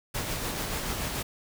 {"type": "noise with tremolo", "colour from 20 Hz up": "pink", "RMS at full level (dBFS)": -31, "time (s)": [0.14, 1.23], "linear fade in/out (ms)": 10, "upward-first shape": "sine", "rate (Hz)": 6.9, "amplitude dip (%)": 30, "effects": []}